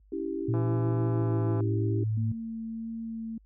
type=chord; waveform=sine; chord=C# diminished; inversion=none; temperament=equal with one note detuned; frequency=281.4 / 329.6 / 392 Hz; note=C#4 / E4 / G4; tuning=+26 / 0 / 0 cents; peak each=-36 / -33 / -34 dBFS; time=0.12-2.04 s; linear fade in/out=5 ms
type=tone with pitch glide; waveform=sine; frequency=116.8 to 108.98 Hz; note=A#2 to A2; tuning=+4 to -16 cents; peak=-25 dBFS; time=0.48-2.32 s; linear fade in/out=5 ms; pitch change=-120 cents; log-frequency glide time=1.06-1.62 s
type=click train; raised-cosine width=1 ms; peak=-25 dBFS; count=180; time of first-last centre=0.54-1.605 s; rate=168 Hz
type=tone with vibrato; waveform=sine; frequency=225.8 Hz; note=A3; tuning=45 cents sharp; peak=-33 dBFS; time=2.17-3.38 s; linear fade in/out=5 ms; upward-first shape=triangle; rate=1.6 Hz; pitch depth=10 cents each way
effects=added 50 Hz sine -51 dBFS peak until 3.45 s + high-pass 60 Hz 12 dB/octave